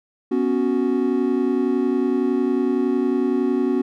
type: chord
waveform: triangle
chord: B suspended second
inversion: none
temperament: just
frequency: 246.9 / 277.8 / 370.4 Hz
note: B3 / C#4 / F#4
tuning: 0 / +4 / +2 cents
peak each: -20 dBFS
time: 0.31-3.82 s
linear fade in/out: 10 ms
effects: none